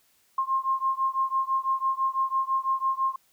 sine beating tone pair, 1062 / 1068 Hz, C6 / C6, +25 / +35 cents, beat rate 6 Hz, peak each -26 / -27 dBFS, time 0.38-3.16 s, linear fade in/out 5 ms, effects white hiss -65 dBFS RMS until 3.32 s

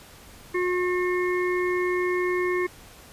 harmonic tone, 360 Hz, F#4, 47 cents flat, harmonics 1 / 3 / 5 / 6, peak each -23 / -32 / -33 / -32 dBFS, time 0.54-2.67 s, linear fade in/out 10 ms, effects pink hiss -48 dBFS RMS until 3.12 s + resampled to 32000 Hz

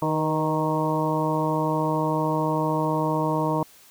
harmonic tone with a mistuned harmonic, 155.56 Hz, D#3, in tune, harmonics 1 / 2 / 3 / 4 / 5 / 6 / 7, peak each -27 / -27 / -30 / -29 / -37 / -27 / -32 dBFS, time 0.02-3.63 s, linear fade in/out 2 ms, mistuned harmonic 3, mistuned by +33 cents, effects white hiss -52 dBFS RMS until 3.9 s

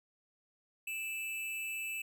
square tone with amplitude modulation, 2637 Hz, E7, in tune, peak -35 dBFS, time 0.87-2.02 s, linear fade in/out 5 ms, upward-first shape sine, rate 264 Hz, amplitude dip 55%, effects none

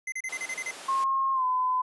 square tone bursts, 2061 Hz, C7, 27 cents flat, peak -31 dBFS, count 8, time 0.07-0.71 s, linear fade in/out 5 ms, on 52 ms, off 32 ms
pink high-pass noise, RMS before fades -43 dBFS, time 0.29-1.04 s, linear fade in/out 2 ms, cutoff 460 Hz, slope 12 dB/octave
sine tone with pitch glide, 1074 to 1013.7 Hz, C6 to B5, +45 to +45 cents, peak -23 dBFS, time 0.88-1.82 s, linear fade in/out 10 ms, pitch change -100 cents, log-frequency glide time 1.33-1.44 s
effects resampled to 24000 Hz

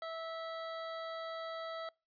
25% pulse tone, 654 Hz, E5, 14 cents flat, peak -36 dBFS, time 0.02-1.89 s, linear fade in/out 2 ms, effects noise-tail reverb RT60 0.3 s tail -26 dB re dry + resampled to 11025 Hz

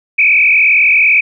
sine tone with frequency modulation, 2402 Hz, D7, 38 cents sharp, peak -6 dBFS, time 0.18-1.21 s, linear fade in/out 10 ms, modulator 42.3 Hz, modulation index 3.5, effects none

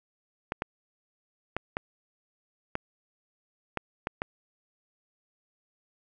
clicks, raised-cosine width 0.5 ms, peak -14 dBFS, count 8, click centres 0.521 / 0.621 / 1.566 / 1.769 / 2.754 / 3.773 / 4.071 / 4.219 s, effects none

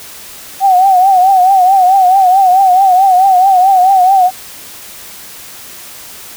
sine tone with vibrato, 754 Hz, F#5, 32 cents sharp, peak -4 dBFS, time 0.6-4.31 s, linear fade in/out 50 ms, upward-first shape triangle, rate 4.6 Hz, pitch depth 100 cents each way, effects white hiss -31 dBFS RMS until 6.36 s

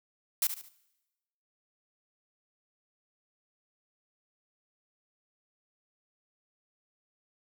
blue noise with echo, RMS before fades -27 dBFS, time 0.42-0.47 s, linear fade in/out 2 ms, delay 72 ms, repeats 3, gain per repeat -9 dB, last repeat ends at 0.686 s, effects noise-tail reverb RT60 1.0 s tail -21 dB re dry

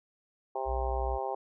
harmonic tone, 132.3 Hz, C3, 20 cents sharp, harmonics 3 / 4 / 5 / 6 / 7 / 8, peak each -38 / -38 / -39 / -35 / -40 / -45 dBFS, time 0.55-1.35 s, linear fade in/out 5 ms
sine tone, 61.1 Hz, B1, 18 cents flat, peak -31 dBFS, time 0.65-1.19 s, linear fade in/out 50 ms
effects none

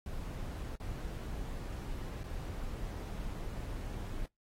brown noise with dropouts, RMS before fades -40 dBFS, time 0.06-4.26 s, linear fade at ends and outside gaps 2 ms, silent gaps 0.756-0.8 / 2.234-2.239 s, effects noise-tail reverb RT60 0.2 s tail -26 dB re dry + AAC 48 kbps

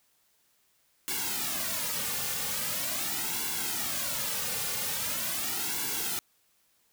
white noise with flanger, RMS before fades -32 dBFS, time 1.08-6.19 s, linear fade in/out 0 ms, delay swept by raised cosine 1.6 to 3.1 ms, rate 0.42 Hz, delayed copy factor -0.85, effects white hiss -69 dBFS RMS until 6.92 s

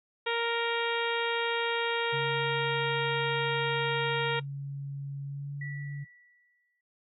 harmonic tone, 466.2 Hz, A#4, in tune, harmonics 1 / 2 / 3 / 4 / 5 / 6 / 7 / 8, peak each -31 / -34 / -36 / -37 / -38 / -39 / -39 / -40 dBFS, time 0.26-4.4 s, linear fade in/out 10 ms
sine tone with pitch glide, 139.7 to 142.14 Hz, C#3 to C#3, +14 to +44 cents, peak -34 dBFS, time 2.12-6.05 s, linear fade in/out 20 ms, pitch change +30 cents, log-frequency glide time 5.24-5.53 s
sine tone with exponential decay, 1950 Hz, B6, 23 cents flat, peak -38 dBFS, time 5.61-6.81 s, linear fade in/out 5 ms, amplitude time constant 260 ms
effects noise-tail reverb RT60 0.1 s tail -20 dB re dry

